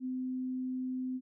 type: tone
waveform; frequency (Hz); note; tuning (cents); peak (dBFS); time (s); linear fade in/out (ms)
sine; 256.3; C4; -36; -33; 0-1.21; 50
effects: none